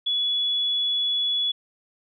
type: tone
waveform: sine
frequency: 3400 Hz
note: G#7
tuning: 40 cents sharp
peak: -21 dBFS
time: 0.06-1.52 s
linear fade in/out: 10 ms
effects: none